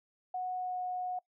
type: tone with pitch glide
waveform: sine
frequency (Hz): 735 to 729.5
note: F#5 to F#5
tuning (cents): -12 to -25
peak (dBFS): -33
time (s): 0.34-1.19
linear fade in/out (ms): 5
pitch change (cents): -13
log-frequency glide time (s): 0.54-0.79
effects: noise-tail reverb RT60 0.1 s tail -22 dB re dry